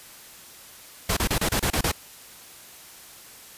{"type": "noise bursts", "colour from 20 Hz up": "pink", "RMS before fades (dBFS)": -23, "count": 8, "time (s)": [1.09, 1.917], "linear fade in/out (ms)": 5, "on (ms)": 78, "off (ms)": 29, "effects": ["white hiss -46 dBFS RMS until 3.57 s", "resampled to 32000 Hz"]}